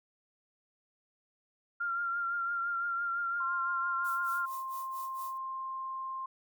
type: tone with vibrato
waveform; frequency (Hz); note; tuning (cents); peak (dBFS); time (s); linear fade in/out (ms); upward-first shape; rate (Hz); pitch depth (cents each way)
sine; 1387; F6; -12; -30; 1.8-4.46; 10; triangle; 5.9; 36
type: tone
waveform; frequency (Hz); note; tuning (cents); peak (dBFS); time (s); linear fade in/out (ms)
sine; 1056; C6; +16; -35; 3.4-6.26; 5
type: noise with tremolo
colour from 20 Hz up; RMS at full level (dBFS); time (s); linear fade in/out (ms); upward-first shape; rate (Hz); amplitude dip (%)
violet; -46; 4.04-5.38; 10; sine; 4.4; 90
effects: MP3 96 kbps